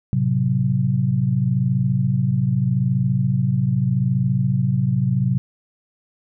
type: chord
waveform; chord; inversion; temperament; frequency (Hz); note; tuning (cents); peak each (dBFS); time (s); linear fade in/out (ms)
sine; F# diminished; first; equal; 110 / 130.81 / 185; A2 / C3 / F#3; 0 / 0 / 0; -24 / -18 / -22; 0.13-5.38; 0
effects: none